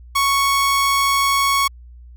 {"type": "tone", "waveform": "sawtooth", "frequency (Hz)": 1108.7, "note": "C#6", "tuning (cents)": 0, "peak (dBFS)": -11, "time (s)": [0.15, 1.68], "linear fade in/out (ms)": 10, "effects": ["added 60 Hz sine -38 dBFS peak until 2.16 s"]}